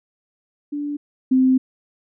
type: tone pair in turn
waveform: sine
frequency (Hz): 291.2 / 259.4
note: D4 / C4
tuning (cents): -15 / -15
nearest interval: major second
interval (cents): 200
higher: first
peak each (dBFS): -23 / -12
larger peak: second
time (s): 0.72-0.97 / 1.31-1.58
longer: second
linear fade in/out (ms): 10
effects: none